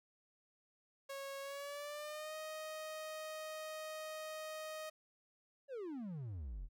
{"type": "tone with pitch glide", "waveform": "sawtooth", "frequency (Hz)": [550, 624.5], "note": ["C#5", "D#5"], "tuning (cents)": [-14, 6], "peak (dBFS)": -40, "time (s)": [1.09, 4.9], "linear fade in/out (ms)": 10, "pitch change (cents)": 220, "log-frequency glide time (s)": [1.41, 2.35]}
{"type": "exponential sweep", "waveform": "triangle", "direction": "down", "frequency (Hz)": [579, 36.69], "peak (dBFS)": -40, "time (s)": [5.68, 6.69], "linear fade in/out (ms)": 50}
{"effects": []}